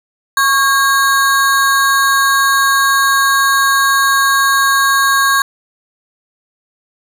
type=ring-modulated tone; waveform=square; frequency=1361 Hz; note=F6; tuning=45 cents flat; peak=-7 dBFS; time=0.37-5.42 s; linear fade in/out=2 ms; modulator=257 Hz; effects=none